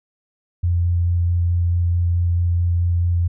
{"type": "tone with vibrato", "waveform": "sine", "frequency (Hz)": 86.8, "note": "F2", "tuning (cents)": -10, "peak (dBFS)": -15, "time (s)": [0.63, 3.28], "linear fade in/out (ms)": 10, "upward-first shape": "square", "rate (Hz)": 4.6, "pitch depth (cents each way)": 8, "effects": []}